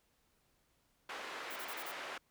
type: band-pass noise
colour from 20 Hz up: white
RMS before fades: -45 dBFS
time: 1.09-2.18 s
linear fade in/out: 5 ms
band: 420 to 2100 Hz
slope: 12 dB/octave
type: noise bursts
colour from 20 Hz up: violet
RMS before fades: -47 dBFS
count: 5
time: 1.5-1.918 s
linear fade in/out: 10 ms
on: 62 ms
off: 27 ms
effects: pink hiss -75 dBFS RMS until 2.3 s